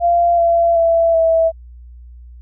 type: tone with pitch steps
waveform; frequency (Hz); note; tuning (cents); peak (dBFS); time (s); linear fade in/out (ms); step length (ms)
sine; 690 / 678.1 / 666.5 / 655; F5 / E5 / E5 / E5; -21 / +49 / +19 / -11; -10; 0-1.52; 50; 380
effects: added 60 Hz sine -35 dBFS peak until 2.41 s